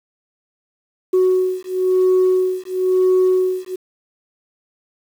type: beating tone pair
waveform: sine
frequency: 370 / 370.99 Hz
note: F#4 / F#4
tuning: 0 / +5 cents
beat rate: 0.99 Hz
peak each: -15 dBFS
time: 1.13-3.76 s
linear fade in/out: 10 ms
effects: tanh soft clip ceiling -9 dBFS + 7-bit